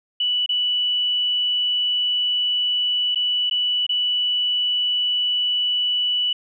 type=tone with dropouts; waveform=sine; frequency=2960 Hz; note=F#7; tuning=in tune; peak=-18 dBFS; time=0.2-6.33 s; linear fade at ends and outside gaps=5 ms; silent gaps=0.462-0.491 / 3.148-3.157 / 3.498-3.51 / 3.866-3.892 s; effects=none